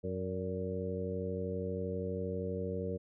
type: harmonic tone with a mistuned harmonic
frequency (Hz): 92.5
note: F#2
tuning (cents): 0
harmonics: 1 / 2 / 3 / 4 / 5 / 6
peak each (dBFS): -40 / -40 / -46 / -44 / -38 / -44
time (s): 0.03-2.98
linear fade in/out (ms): 20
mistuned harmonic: 6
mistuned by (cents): +55
effects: none